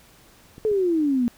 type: clicks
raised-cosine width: 3 ms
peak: -28 dBFS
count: 2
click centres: 0.581 / 0.715 s
type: exponential sweep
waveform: sine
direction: down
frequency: 442.5 to 233.3 Hz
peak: -18 dBFS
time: 0.65-1.28 s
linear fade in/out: 0 ms
effects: pink hiss -53 dBFS RMS until 1.37 s